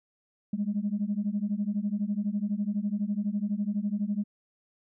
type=beating tone pair; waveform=sine; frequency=200 / 212 Hz; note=G3 / G#3; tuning=+35 / +36 cents; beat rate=12 Hz; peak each=-29 dBFS; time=0.53-4.24 s; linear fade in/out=5 ms; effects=tanh soft clip ceiling -20 dBFS